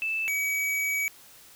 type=tone pair in turn; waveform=sine / square; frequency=2637 / 2272 Hz; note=E7 / C#7; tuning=0 / +42 cents; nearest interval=minor third; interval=258 cents; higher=first; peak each=-26 dBFS; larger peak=neither; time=0.02-0.28 / 0.28-1.08 s; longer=second; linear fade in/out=0 ms; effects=white hiss -52 dBFS RMS until 1.55 s